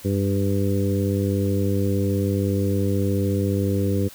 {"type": "harmonic tone with a mistuned harmonic", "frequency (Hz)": 99.1, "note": "G2", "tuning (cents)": 19, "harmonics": [1, 2, 3, 4, 5], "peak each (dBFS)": [-22, -25, -27, -28, -29], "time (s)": [0.04, 4.09], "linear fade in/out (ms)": 20, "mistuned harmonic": 1, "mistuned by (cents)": -30, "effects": ["white hiss -44 dBFS RMS until 4.14 s"]}